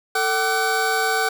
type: tone cluster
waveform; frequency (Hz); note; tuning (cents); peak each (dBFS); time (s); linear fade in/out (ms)
square; 444.5 / 765 / 1174 / 1508; A4 / G5 / D6 / F#6; +18 / -42 / -1 / +32; -26 / -24 / -30 / -23; 0.15-1.29; 5
effects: none